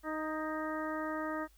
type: harmonic tone with a mistuned harmonic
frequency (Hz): 311.1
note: D#4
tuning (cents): 0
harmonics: 1 / 2 / 3 / 4 / 5 / 6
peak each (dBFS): -38 / -40 / -44 / -41 / -46 / -45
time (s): 0.03-1.48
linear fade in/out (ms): 50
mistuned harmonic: 5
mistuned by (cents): +28
effects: added 50 Hz sine -61 dBFS peak until 1.57 s + white hiss -69 dBFS RMS until 1.57 s